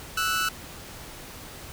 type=tone pair together; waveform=sawtooth; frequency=1318.5 / 1480 Hz; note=E6 / F#6; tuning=0 / 0 cents; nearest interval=major second; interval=200 cents; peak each=-23 dBFS; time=0.17-0.49 s; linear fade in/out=5 ms; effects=pink hiss -42 dBFS RMS until 1.72 s